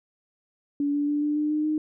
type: tone with pitch steps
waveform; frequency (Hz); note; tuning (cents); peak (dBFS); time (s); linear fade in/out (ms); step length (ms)
sine; 286.6 / 289.9 / 293.3 / 296.7 / 300.2 / 303.6 / 307.2; D4 / D4 / D4 / D4 / D4 / D#4 / D#4; -42 / -22 / -2 / +18 / +38 / -42 / -22; -22; 0.8-1.78; 2; 140
effects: none